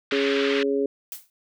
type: band-pass noise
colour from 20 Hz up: pink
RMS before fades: -29 dBFS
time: 0.11-0.63 s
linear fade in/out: 2 ms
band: 1400 to 3700 Hz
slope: 24 dB/octave
type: harmonic tone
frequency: 138.59 Hz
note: C#3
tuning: in tune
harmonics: 2 / 3 / 4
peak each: -26 / -22 / -31 dBFS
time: 0.12-0.86 s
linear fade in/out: 2 ms
type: noise with exponential decay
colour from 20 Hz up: blue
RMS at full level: -31 dBFS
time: 1.12-1.3 s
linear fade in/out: 1 ms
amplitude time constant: 39 ms
effects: none